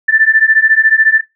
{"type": "beating tone pair", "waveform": "sine", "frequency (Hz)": [1760, 1774], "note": ["A6", "A6"], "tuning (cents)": [0, 14], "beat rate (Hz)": 14, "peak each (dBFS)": -10, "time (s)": [0.08, 1.21], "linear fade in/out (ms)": 10, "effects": ["noise-tail reverb RT60 0.2 s tail -18 dB re dry"]}